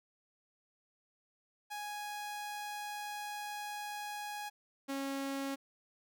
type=tone pair in turn; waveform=sawtooth; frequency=830.6 / 274 Hz; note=G#5 / C#4; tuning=0 / -20 cents; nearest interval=octave + perfect fifth; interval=1920 cents; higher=first; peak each=-36 / -32 dBFS; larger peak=second; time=1.7-4.5 / 4.88-5.56 s; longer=first; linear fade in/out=20 ms; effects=none